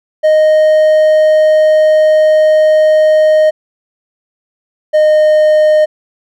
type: tone pair in turn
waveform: triangle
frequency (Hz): 620 / 614.3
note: D#5 / D#5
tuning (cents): -6 / -22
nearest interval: unison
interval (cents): 16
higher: first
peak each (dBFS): -3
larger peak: neither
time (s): 0.23-3.51 / 4.93-5.86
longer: first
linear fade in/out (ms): 20
effects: none